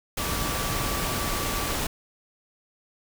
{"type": "tone in noise", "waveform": "sine", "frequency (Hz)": 1156, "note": "D6", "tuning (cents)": -28, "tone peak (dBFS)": -35, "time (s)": [0.19, 1.74], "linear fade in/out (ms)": 5, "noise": "pink", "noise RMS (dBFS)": -28, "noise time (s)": [0.17, 1.87], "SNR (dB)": -10, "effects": []}